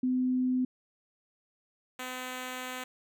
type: tone pair in turn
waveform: sine / 5% pulse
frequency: 254.3 / 254.3 Hz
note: C4 / C4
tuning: -49 / -49 cents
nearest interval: unison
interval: 0 cents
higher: neither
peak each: -25 dBFS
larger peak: neither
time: 0.03-0.65 / 1.99-2.84 s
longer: second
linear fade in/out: 5 ms
effects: none